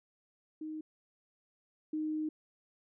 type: tone pair in turn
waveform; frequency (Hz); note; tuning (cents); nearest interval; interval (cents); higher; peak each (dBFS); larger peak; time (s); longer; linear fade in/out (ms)
sine; 311.1 / 309.3; D#4 / D#4; 0 / -10; unison; 10; first; -38 / -32; second; 0.61-0.81 / 1.93-2.29; second; 5
effects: none